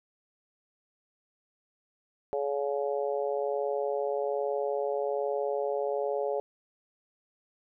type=harmonic tone; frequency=141.2 Hz; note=C#3; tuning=32 cents sharp; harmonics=3 / 4 / 5 / 6; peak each=-31 / -31 / -36 / -40 dBFS; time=2.33-6.4 s; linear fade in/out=0 ms; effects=none